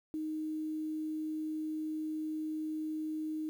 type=tone with quantisation; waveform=sine; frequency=311.1 Hz; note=D#4; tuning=in tune; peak=-34 dBFS; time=0.14-3.49 s; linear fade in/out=0 ms; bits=10; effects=none